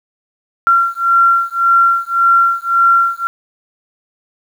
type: beating tone pair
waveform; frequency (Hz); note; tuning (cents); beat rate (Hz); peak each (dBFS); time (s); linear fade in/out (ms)
sine; 1369 / 1370.8; F6 / F6; -35 / -33; 1.8; -12; 0.67-3.27; 0
effects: 7-bit